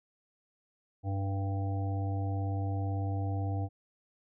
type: harmonic tone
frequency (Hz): 98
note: G2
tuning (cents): 0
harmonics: 1 / 3 / 5 / 7 / 8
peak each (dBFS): -30 / -40 / -46 / -44 / -44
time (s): 1.03-3.69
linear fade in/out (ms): 50
effects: none